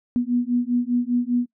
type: beating tone pair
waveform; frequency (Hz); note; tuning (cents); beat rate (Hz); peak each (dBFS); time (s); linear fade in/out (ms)
sine; 241.1 / 246.1; B3 / B3; -41 / -6; 5; -22; 0.16-1.46; 0
effects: noise-tail reverb RT60 0.1 s tail -20 dB re dry